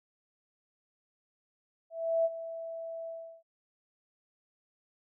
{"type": "tone with ADSR envelope", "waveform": "sine", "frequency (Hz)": 659.3, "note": "E5", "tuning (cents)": 0, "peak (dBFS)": -23, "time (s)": [1.9, 3.43], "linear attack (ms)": 350, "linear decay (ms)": 37, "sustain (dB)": -14, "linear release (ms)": 350, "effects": []}